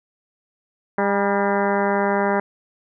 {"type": "harmonic tone with a mistuned harmonic", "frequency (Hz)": 200.7, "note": "G3", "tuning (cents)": 41, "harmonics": [1, 2, 3, 4, 5, 6, 7, 8, 9, 10], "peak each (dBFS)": [-24, -23, -24, -25, -26, -32, -31, -30, -33, -35], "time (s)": [0.98, 2.4], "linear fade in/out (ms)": 2, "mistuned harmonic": 5, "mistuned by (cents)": -52, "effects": []}